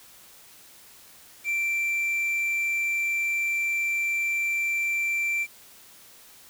triangle tone with quantisation, 2349 Hz, D7, in tune, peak -22 dBFS, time 1.44-5.47 s, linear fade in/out 50 ms, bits 8, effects white hiss -51 dBFS RMS until 6.49 s

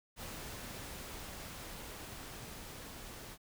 pink noise with level ramp, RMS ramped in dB -45 to -49 dBFS, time 0.16-3.38 s, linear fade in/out 50 ms, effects none

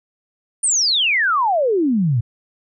sine exponential sweep, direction down, 9260 to 108.5 Hz, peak -14 dBFS, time 0.63-2.21 s, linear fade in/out 10 ms, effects none

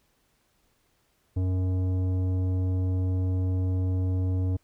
triangle tone with tanh clipping, 92.5 Hz, F#2, in tune, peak -25 dBFS, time 1.36-4.57 s, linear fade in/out 10 ms, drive 16 dB, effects pink hiss -69 dBFS RMS until 4.63 s

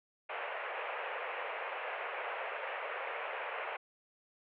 pink band-pass noise, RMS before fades -40 dBFS, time 0.29-3.77 s, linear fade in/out 10 ms, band 470 to 2700 Hz, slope 48 dB/octave, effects none

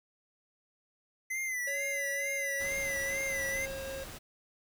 square tone with vibrato, 2031 Hz, B6, 48 cents sharp, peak -33 dBFS, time 1.3-3.66 s, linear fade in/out 10 ms, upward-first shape sine, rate 2.2 Hz, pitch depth 72 cents each way
square tone with pitch glide, 558 to 538.4 Hz, C#5 to C5, +11 to +49 cents, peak -39 dBFS, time 1.67-4.04 s, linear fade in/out 5 ms, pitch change -62 cents, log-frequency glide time 2.14-3.83 s
pink noise, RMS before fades -45 dBFS, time 2.59-4.19 s, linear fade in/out 20 ms
effects none

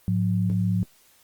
sine tone pair together, 106.66 / 180 Hz, G#2 / F#3, +47 / -47 cents, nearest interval major sixth, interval 906 cents, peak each -23 dBFS, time 0.08-0.83 s, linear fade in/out 0 ms, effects white hiss -58 dBFS RMS until 1.23 s + Opus 32 kbps

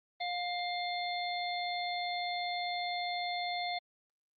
harmonic tone with a mistuned harmonic, 709 Hz, F5, 26 cents sharp, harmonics 1 / 3 / 5 / 6, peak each -35 / -40 / -42 / -43 dBFS, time 0.2-3.79 s, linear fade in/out 10 ms, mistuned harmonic 3, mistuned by -19 cents, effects Opus 32 kbps

